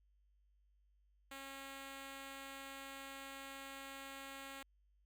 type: tone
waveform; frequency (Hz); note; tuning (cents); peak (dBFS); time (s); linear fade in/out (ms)
5% pulse; 272.6; C#4; -29; -37; 1.31-4.63; 5
effects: added 50 Hz sine -70 dBFS peak until 5.05 s